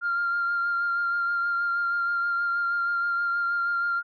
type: tone with vibrato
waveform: sine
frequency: 1394 Hz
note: F6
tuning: 4 cents flat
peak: -22 dBFS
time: 0.01-4.03 s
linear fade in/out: 50 ms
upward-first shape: sine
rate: 6.3 Hz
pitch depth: 17 cents each way
effects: tanh soft clip ceiling -19 dBFS